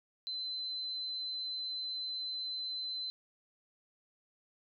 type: tone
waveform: sine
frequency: 4054 Hz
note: B7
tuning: 45 cents sharp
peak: -36 dBFS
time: 0.27-3.1 s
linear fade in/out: 0 ms
effects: none